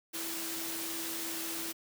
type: tone in noise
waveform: sine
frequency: 329.6 Hz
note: E4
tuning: in tune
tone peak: -43 dBFS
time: 0.13-1.73 s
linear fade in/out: 20 ms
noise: white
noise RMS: -38 dBFS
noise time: 0.13-1.73 s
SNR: -8 dB
effects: high-pass 150 Hz 12 dB/octave